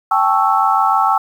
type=chord; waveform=sine; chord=A dominant seventh; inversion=third; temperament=equal with one note detuned; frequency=784 / 870.4 / 1108.7 / 1318.5 Hz; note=G5 / A5 / C#6 / E6; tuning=0 / -19 / 0 / 0 cents; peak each=-16 / -17 / -18 / -16 dBFS; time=0.11-1.18 s; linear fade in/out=5 ms; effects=7-bit